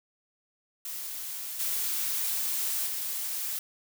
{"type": "noise with level steps", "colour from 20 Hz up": "blue", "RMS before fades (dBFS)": [-37, -30, -33], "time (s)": [0.85, 3.59], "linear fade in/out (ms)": 2, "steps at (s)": [1.59, 2.86], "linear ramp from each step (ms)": 10, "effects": []}